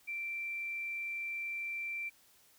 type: tone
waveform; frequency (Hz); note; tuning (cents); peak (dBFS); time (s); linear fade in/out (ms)
sine; 2349; D7; 0; -36; 0.07-2.1; 20
effects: white hiss -65 dBFS RMS until 2.58 s